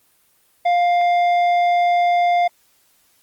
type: tone with tanh clipping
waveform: sine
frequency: 702 Hz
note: F5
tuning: 9 cents sharp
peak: -15 dBFS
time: 0.65-2.48 s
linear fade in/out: 10 ms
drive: 9 dB
effects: white hiss -59 dBFS RMS until 3.22 s + Opus 24 kbps